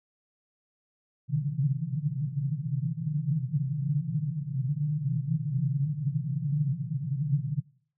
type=band-pass noise; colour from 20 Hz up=pink; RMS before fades=-29 dBFS; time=1.28-7.61 s; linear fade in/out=20 ms; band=130 to 160 Hz; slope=96 dB/octave; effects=noise-tail reverb RT60 0.6 s tail -24 dB re dry